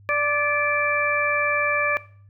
harmonic tone with a mistuned harmonic, 586 Hz, D5, 4 cents flat, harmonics 1 / 2 / 3 / 4, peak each -25 / -25 / -25 / -25 dBFS, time 0.09-1.97 s, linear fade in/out 0 ms, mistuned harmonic 3, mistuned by -24 cents, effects noise-tail reverb RT60 0.5 s tail -18 dB re dry + added 100 Hz sine -47 dBFS peak until 2.29 s

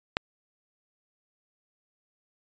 click, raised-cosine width 0.3 ms, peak -8 dBFS, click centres 0.169 s, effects resampled to 16000 Hz

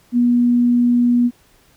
sine tone, 241.9 Hz, B3, 36 cents flat, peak -11 dBFS, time 0.12-1.31 s, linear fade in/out 50 ms, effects pink hiss -54 dBFS RMS until 1.76 s

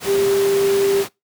sine tone in noise, 395.7 Hz, G4, 16 cents sharp, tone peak -14 dBFS, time 0.05-1.05 s, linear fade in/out 50 ms, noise pink, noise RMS -26 dBFS, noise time 0-1.09 s, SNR +9 dB, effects noise-tail reverb RT60 0.2 s tail -23 dB re dry + high-pass 150 Hz 12 dB/octave

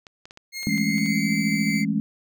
clicks, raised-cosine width 0.2 ms, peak -25 dBFS, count 8, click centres 0.068 / 0.255 / 0.309 / 0.374 / 0.631 / 0.779 / 0.982 / 1.061 s
20% pulse tone with pitch glide, 2140 to 2294 Hz, C7 to D7, +38 to -41 cents, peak -25 dBFS, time 0.52-1.85 s, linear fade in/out 50 ms, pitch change +121 cents, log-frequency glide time 0.74-1.32 s
sine chord, A major seventh, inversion second, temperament just, 165 / 206.2 / 220 / 275 Hz, E3 / G#3 / A3 / C#4, +2 / -12 / 0 / -14 cents, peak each -28 / -24 / -27 / -28 dBFS, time 0.67-2 s, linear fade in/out 0 ms
sine tone with tremolo, 2090 Hz, C7, 2 cents flat, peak -26 dBFS, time 0.69-1.85 s, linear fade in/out 5 ms, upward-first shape sine, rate 5.1 Hz, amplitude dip 30%
effects none

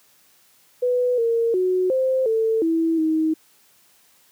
sine tone with pitch steps, 495.4 / 461.6 / 368.2 / 522 / 446.1 / 327.3 / 316.3 Hz, B4 / A#4 / F#4 / C5 / A4 / E4 / D#4, +5 / -17 / -8 / -4 / +24 / -12 / +29 cents, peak -17 dBFS, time 0.82-3.34 s, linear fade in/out 10 ms, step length 360 ms, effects white hiss -57 dBFS RMS until 4.31 s + high-pass 100 Hz 12 dB/octave

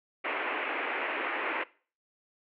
white band-pass noise, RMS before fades -33 dBFS, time 0.24-1.64 s, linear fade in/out 10 ms, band 280 to 2600 Hz, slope 48 dB/octave, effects noise-tail reverb RT60 0.4 s tail -20 dB re dry

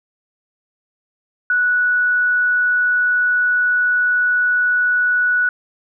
sine tone, 1473 Hz, F#6, 8 cents flat, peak -13 dBFS, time 1.5-5.49 s, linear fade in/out 2 ms, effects none

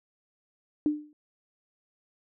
sine tone with exponential decay, 299.3 Hz, D4, 33 cents sharp, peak -19 dBFS, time 0.86-1.13 s, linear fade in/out 1 ms, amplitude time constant 58 ms, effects none

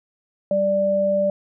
sine tone pair together, 196.36 / 588 Hz, G3 / D5, +3 / +2 cents, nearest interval octave + perfect fifth, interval 1899 cents, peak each -26 / -17 dBFS, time 0.51-1.3 s, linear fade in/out 2 ms, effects none

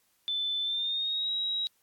sine tone with pitch glide, 3520 to 3839 Hz, A7 to B7, 0 to -50 cents, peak -28 dBFS, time 0.28-1.67 s, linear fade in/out 0 ms, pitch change +150 cents, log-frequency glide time 0.62-1.3 s, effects white hiss -70 dBFS RMS until 1.82 s + AAC 64 kbps

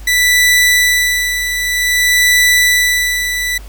sawtooth tone with tremolo, 1975.5 Hz, B6, in tune, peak -4 dBFS, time 0.07-3.58 s, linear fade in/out 5 ms, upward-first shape sine, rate 0.53 Hz, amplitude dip 60%, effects added 50 Hz sine -29 dBFS peak until 3.68 s + pink hiss -41 dBFS RMS until 3.68 s

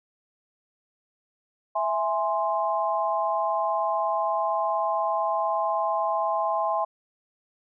sine chord, E augmented, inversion none, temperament equal, 659.3 / 830.6 / 1046.5 Hz, E5 / G#5 / B#5, 0 / 0 / 0 cents, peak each -27 dBFS, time 1.75-6.85 s, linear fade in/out 10 ms, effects none

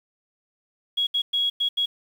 sine tone bursts at uneven times, 3322 Hz, G#7, in tune, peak -20 dBFS, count 5, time 0.97-1.07 / 1.14-1.22 / 1.33-1.5 / 1.6-1.69 / 1.77-1.86 s, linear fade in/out 10 ms, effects 8-bit

